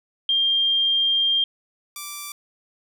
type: tone pair in turn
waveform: sine / 5% pulse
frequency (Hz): 3197 / 1170.2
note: G7 / D6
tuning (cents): +33 / -7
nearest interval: octave + perfect fourth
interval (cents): 1740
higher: first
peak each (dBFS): -17 / -20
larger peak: first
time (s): 0.29-1.44 / 1.96-2.32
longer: first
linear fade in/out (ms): 2
effects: none